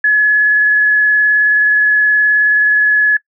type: tone with vibrato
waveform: sine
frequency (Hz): 1700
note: G#6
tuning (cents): +40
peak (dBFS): -7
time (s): 0.04-3.17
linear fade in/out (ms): 5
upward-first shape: sine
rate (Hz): 19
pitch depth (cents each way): 10
effects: noise-tail reverb RT60 0.1 s tail -23 dB re dry

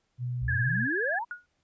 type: tone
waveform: sine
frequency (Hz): 123.47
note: B2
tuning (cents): 0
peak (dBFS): -29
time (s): 0.18-0.88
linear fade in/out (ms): 50
type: exponential sweep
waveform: sine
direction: up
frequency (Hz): 55.8 to 1000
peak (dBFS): -30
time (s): 0.41-1.25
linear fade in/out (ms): 20
type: tone with vibrato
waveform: sine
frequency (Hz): 1661.2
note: G#6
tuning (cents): 0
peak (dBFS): -27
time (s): 0.48-1.19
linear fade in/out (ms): 5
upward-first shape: sine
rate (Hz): 19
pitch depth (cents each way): 69
type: tone with exponential decay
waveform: sine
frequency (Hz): 1447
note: F#6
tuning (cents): -39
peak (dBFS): -30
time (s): 1.31-1.46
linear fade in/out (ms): 1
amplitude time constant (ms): 32
effects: pink hiss -75 dBFS RMS until 1.63 s + resampled to 16000 Hz

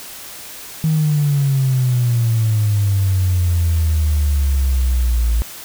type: exponential sweep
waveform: triangle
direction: down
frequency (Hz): 160 to 55.7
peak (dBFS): -9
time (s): 0.84-5.42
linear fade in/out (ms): 0
effects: tanh soft clip ceiling -10 dBFS + white hiss -34 dBFS RMS until 5.64 s

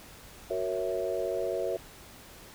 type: chord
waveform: sine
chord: F# dominant seventh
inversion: none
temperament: equal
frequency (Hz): 370 / 466.2 / 554.4 / 659.3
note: F#4 / A#4 / C#5 / E5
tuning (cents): 0 / 0 / 0 / 0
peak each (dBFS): -34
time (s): 0.5-1.77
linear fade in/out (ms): 5
effects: pink hiss -50 dBFS RMS until 2.54 s

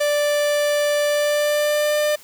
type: tone with pitch glide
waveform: 45% pulse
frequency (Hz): 587.3 to 598.6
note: D5 to D5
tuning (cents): 0 to +33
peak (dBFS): -17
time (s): 0-2.16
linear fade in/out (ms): 10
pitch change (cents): +33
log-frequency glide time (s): 1.07-2.04
effects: white hiss -46 dBFS RMS until 2.23 s

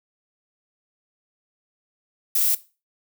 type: noise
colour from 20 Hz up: violet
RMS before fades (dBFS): -20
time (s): 2.35-2.55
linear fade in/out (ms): 5
effects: noise-tail reverb RT60 0.3 s tail -17 dB re dry

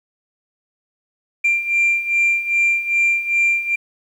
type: beating tone pair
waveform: sine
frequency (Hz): 2373 / 2375.5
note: D7 / D7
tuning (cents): +17 / +19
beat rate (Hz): 2.5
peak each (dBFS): -19 / -15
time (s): 1.44-3.76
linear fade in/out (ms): 10
effects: tanh soft clip ceiling -10 dBFS + 8-bit

